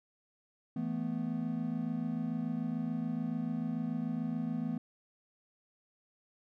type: chord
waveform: triangle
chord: E suspended fourth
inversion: none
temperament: equal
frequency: 164.81 / 220 / 246.9 Hz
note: E3 / A3 / B3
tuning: 0 / 0 / 0 cents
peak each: -36 / -35 / -34 dBFS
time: 0.76-4.78 s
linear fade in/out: 5 ms
effects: none